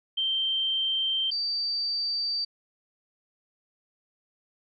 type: tone pair in turn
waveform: sine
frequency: 3136 / 4638 Hz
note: G7 / D8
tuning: 0 / -22 cents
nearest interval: perfect fifth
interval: 678 cents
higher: second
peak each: -24 / -26 dBFS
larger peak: first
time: 0.17-1.31 / 1.31-2.45 s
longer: neither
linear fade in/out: 10 ms
effects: none